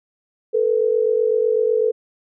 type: tone pair together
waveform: sine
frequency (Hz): 440 / 488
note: A4 / B4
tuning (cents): 0 / -21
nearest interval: major second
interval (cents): 179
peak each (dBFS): -17 / -19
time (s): 0.53-1.92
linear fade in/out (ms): 20
effects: none